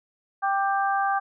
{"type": "harmonic tone", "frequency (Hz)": 393.8, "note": "G4", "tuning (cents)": 8, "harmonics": [2, 3, 4], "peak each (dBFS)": [-23, -27, -29], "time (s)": [0.42, 1.2], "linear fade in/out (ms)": 20, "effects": []}